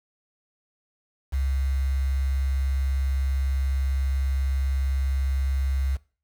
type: tone with quantisation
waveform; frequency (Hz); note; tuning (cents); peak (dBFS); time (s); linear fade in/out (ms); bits
sine; 67.4; C#2; -48; -22; 1.32-5.97; 20; 7
effects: noise-tail reverb RT60 0.4 s tail -21 dB re dry